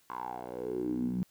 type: tone with band-pass filter sweep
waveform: 10% pulse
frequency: 61.74 Hz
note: B1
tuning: in tune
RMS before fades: -35 dBFS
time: 0.1-1.23 s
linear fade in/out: 0 ms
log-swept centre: 1100 to 180 Hz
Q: 6.9
effects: white hiss -67 dBFS RMS until 1.3 s